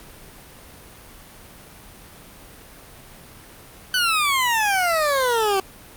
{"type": "exponential sweep", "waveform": "20% pulse", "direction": "down", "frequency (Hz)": [1522, 377.9], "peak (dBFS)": -13, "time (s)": [3.94, 5.6], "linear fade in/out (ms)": 2, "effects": ["pink hiss -44 dBFS RMS until 5.96 s", "Opus 48 kbps"]}